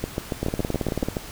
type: two click trains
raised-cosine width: 2 ms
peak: -11 / -11 dBFS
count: 13 / 9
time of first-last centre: 0.43-1.086 / 0.04-1.168 s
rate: 18.3 / 7.09 Hz
effects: pink hiss -39 dBFS RMS until 1.31 s